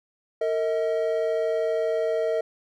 triangle tone pair together, 456.3 / 635.8 Hz, A#4 / D#5, -37 / +37 cents, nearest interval tritone, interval 574 cents, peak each -23 dBFS, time 0.41-2.41 s, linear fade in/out 5 ms, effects none

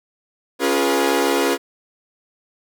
sawtooth chord, C# dominant seventh, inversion none, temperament equal with one note detuned, 277.2 / 349.2 / 415.3 / 483.2 Hz, C#4 / E#4 / G#4 / B4, 0 / 0 / 0 / -38 cents, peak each -18 dBFS, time 0.59-1.58 s, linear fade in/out 50 ms, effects none

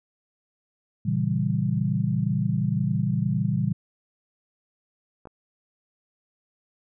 sine chord, A# diminished seventh, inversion none, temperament equal, 116.54 / 138.59 / 164.81 / 196 Hz, A#2 / C#3 / E3 / G3, 0 / 0 / 0 / 0 cents, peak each -27 dBFS, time 1.05-3.73 s, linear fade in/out 10 ms
clicks, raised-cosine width 1 ms, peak -29 dBFS, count 2, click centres 5.255 / 5.272 s
effects none

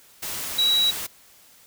sine tone in noise, 3888 Hz, B7, 28 cents flat, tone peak -17 dBFS, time 0.58-0.91 s, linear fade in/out 10 ms, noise white, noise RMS -31 dBFS, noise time 0.22-1.07 s, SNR +11 dB, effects white hiss -53 dBFS RMS until 1.66 s

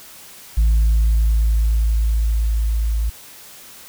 sine tone with level ramp, 55 Hz, A1, in tune, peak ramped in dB -9 to -16 dBFS, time 0.57-3.1 s, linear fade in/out 10 ms, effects tanh soft clip ceiling -10 dBFS + white hiss -41 dBFS RMS until 3.88 s

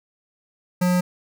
square tone with notch filter, 179.8 Hz, F#3, 49 cents flat, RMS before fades -19 dBFS, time 0.81-1.01 s, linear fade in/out 10 ms, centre 3300 Hz, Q 1.9, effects none

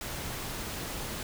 pink noise, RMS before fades -37 dBFS, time 0.01-1.23 s, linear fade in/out 2 ms, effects none

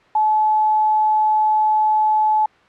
sine tone with quantisation, 860 Hz, A5, 40 cents flat, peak -13 dBFS, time 0.15-2.46 s, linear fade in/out 5 ms, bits 6, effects white hiss -51 dBFS RMS until 2.68 s + low-pass 2000 Hz 12 dB/octave

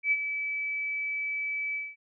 sine tone with ADSR envelope, 2300 Hz, D7, 37 cents flat, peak -20 dBFS, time 0.03-1.96 s, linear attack 86 ms, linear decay 45 ms, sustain -9 dB, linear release 210 ms, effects none

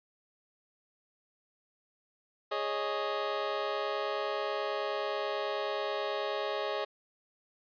25% pulse chord, Ab suspended fourth, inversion none, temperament just, 415.3 / 553.7 / 623 Hz, Ab4 / Db5 / Eb5, 0 / -2 / +2 cents, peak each -32 dBFS, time 2.51-6.85 s, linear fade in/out 10 ms, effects resampled to 11025 Hz

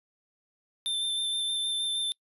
square tone with vibrato, 3563 Hz, A7, 21 cents sharp, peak -28 dBFS, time 0.86-2.12 s, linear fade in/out 0 ms, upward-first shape square, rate 6.4 Hz, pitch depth 11 cents each way, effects noise-tail reverb RT60 0.1 s tail -26 dB re dry + resampled to 32000 Hz

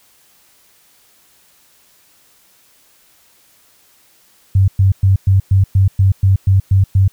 sine tone bursts, 96.5 Hz, G2, 27 cents flat, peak -7 dBFS, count 11, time 4.55-7.08 s, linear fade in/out 5 ms, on 130 ms, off 110 ms, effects white hiss -52 dBFS RMS until 7.12 s

